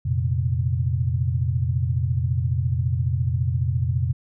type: chord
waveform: sine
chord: F suspended fourth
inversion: none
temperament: just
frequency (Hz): 87.31 / 116.41 / 130.96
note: F2 / Bb2 / C3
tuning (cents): 0 / -2 / +2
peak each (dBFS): -24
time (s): 0.05-4.13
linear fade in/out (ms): 10
effects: none